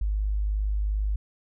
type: tone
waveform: sine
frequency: 51.3 Hz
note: G#1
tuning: 21 cents flat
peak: -23 dBFS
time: 0.01-1.16 s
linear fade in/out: 5 ms
effects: none